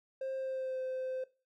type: tone with pitch glide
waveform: triangle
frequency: 530 to 517.9 Hz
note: C5 to C5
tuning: +22 to -18 cents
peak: -32 dBFS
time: 0.21-1.24 s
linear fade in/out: 5 ms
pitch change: -40 cents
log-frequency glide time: 0.35-0.8 s
effects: noise-tail reverb RT60 0.3 s tail -19 dB re dry + tanh soft clip ceiling -29 dBFS